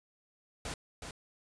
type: noise with echo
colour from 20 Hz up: pink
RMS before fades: -39 dBFS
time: 0.65-0.74 s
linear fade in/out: 2 ms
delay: 370 ms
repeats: 1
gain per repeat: -5 dB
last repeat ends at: 1.11 s
effects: resampled to 22050 Hz